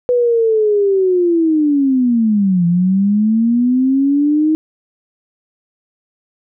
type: linear two-way sweep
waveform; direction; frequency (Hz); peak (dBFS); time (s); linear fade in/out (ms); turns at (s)
sine; down then up; 496.7 to 169.7 to 315.3; -10; 0.09-4.55; 0; 2.66
effects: none